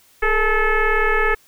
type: tone with frequency modulation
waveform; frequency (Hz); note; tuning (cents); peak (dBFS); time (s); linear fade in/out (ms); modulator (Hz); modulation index
sine; 857; A5; -46; -14; 0.22-1.35; 10; 438; 2.9
effects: white hiss -54 dBFS RMS until 1.47 s